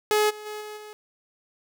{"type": "tone with level steps", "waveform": "sawtooth", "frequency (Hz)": 423.5, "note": "G#4", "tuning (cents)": 34, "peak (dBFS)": [-15, -34, -29, -32, -36], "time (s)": [0.11, 0.93], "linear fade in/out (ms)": 0, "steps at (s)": [0.29, 0.45, 0.6, 0.76], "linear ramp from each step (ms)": 20, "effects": []}